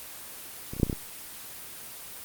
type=clicks; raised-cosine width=3 ms; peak=-22 / -27 / -17 / -7 / -27 / -15 / -18 dBFS; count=7; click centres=0.735 / 0.766 / 0.799 / 0.832 / 0.867 / 0.898 / 0.929 s; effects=white hiss -42 dBFS RMS until 2.24 s + Opus 24 kbps